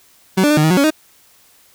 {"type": "tone with pitch steps", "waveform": "30% pulse", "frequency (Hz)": [188.5, 294.4, 300.8, 152.5, 157.9, 182.5, 279.9, 311], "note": ["F#3", "D4", "D4", "D#3", "D#3", "F#3", "C#4", "D#4"], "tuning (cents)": [32, 4, 42, -34, 26, -24, 17, -1], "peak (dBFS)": -8, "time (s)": [0.37, 0.906], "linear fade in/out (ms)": 10, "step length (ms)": 67, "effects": ["white hiss -51 dBFS RMS until 1.74 s"]}